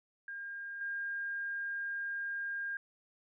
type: tone with level steps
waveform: sine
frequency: 1610 Hz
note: G6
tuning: 46 cents sharp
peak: -40 / -35 dBFS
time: 0.28-2.77 s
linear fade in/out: 2 ms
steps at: 0.81 s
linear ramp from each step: 2 ms
effects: none